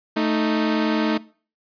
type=tone pair together; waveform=sawtooth; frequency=220.7 / 311.1 Hz; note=A3 / D#4; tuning=+5 / 0 cents; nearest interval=tritone; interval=595 cents; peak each=-18 dBFS; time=0.16-1.18 s; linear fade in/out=10 ms; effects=noise-tail reverb RT60 0.4 s tail -20 dB re dry + resampled to 11025 Hz